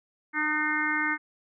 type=harmonic tone with a mistuned harmonic; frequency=303.4 Hz; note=D#4; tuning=44 cents flat; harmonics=1 / 3 / 4 / 5 / 6 / 7; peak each=-33 / -35 / -34 / -30 / -30 / -30 dBFS; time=0.33-1.18 s; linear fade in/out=50 ms; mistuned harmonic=4; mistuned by=+26 cents; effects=none